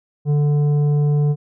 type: tone with tanh clipping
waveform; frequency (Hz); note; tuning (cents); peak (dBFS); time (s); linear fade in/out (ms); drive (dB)
sine; 146.83; D3; 0; -15; 0.25-1.36; 50; 8
effects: none